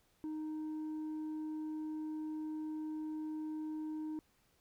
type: tone with tanh clipping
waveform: sine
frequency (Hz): 310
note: D#4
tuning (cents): -6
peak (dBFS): -39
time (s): 0.24-4.19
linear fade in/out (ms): 0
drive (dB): 3
effects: pink hiss -73 dBFS RMS until 4.6 s